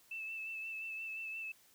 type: tone with vibrato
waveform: sine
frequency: 2637 Hz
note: E7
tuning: in tune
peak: -40 dBFS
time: 0.11-1.52 s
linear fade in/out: 5 ms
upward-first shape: sine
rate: 5.7 Hz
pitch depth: 25 cents each way
effects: white hiss -66 dBFS RMS until 1.74 s